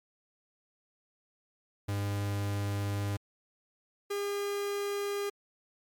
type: tone pair in turn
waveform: 45% pulse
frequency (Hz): 101.2 / 404.8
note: G#2 / G#4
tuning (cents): -44 / -44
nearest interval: 2 octaves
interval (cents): 2400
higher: second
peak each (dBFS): -30 / -31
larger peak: first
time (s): 1.88-3.17 / 4.1-5.3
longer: first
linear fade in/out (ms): 10
effects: MP3 96 kbps